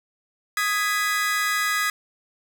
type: chord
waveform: 40% pulse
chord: G# minor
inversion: second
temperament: just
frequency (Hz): 1245.9 / 1661.2 / 1993.5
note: D#6 / G#6 / B6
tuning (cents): +2 / 0 / +16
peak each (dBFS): -25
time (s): 0.57-1.9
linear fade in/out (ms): 2
effects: none